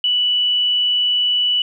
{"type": "tone", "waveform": "sine", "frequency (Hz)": 2960, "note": "F#7", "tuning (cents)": 0, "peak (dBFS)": -14, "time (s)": [0.04, 1.62], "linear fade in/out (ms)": 2, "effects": []}